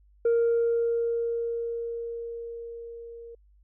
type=tone with level ramp; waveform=sine; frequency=466.1 Hz; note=A#4; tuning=in tune; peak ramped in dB=-17 to -41 dBFS; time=0.25-3.35 s; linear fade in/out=5 ms; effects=tanh soft clip ceiling -18 dBFS + added 50 Hz sine -56 dBFS peak until 3.63 s